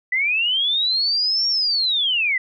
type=linear two-way sweep; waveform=sine; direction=up then down; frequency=1960 to 5580 to 1960 Hz; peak=-17 dBFS; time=0.12-2.38 s; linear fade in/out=5 ms; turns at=1.48 s; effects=none